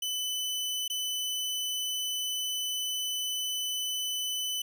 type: tone with dropouts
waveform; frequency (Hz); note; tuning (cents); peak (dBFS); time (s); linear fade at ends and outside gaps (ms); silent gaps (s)
sawtooth; 3006; F#7; +27; -27; 0.02-4.62; 5; 0.88-0.899
effects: none